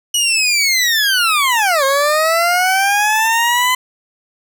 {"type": "linear two-way sweep", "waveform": "20% pulse", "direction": "down then up", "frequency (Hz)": [2940, 534, 1019], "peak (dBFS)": -7, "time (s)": [0.14, 3.75], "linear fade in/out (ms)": 5, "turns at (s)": 1.84, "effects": []}